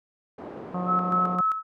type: band-pass noise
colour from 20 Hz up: pink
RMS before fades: -39 dBFS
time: 0.38-1.36 s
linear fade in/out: 5 ms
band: 250 to 710 Hz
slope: 12 dB/octave
type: harmonic tone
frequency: 180 Hz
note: F#3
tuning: 47 cents flat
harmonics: 1 / 2 / 3 / 4 / 5 / 6 / 7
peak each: -28 / -41 / -38 / -35 / -44 / -37 / -39 dBFS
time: 0.74-1.41 s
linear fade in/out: 5 ms
type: tone with tremolo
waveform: sine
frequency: 1296 Hz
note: E6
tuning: 30 cents flat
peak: -20 dBFS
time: 0.86-1.63 s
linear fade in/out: 50 ms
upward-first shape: square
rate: 3.8 Hz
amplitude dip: 60%
effects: none